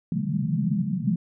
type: band-pass noise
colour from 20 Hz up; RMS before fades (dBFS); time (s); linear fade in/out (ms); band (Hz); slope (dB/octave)
white; -25; 0.12-1.16; 2; 130 to 220; 96
effects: none